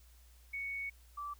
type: tone pair in turn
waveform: sine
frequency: 2223 / 1163.4 Hz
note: C#7 / D6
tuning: +4 / -17 cents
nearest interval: major seventh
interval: 1121 cents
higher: first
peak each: -37 / -39 dBFS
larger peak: first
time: 0.53-0.9 / 1.17-1.34 s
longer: first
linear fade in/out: 10 ms
effects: added 60 Hz sine -58 dBFS peak until 1.39 s + white hiss -67 dBFS RMS until 1.39 s